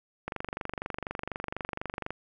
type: click train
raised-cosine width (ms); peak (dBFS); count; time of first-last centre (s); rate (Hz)
0.5; -18; 45; 0.28-2.106; 24.1
effects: none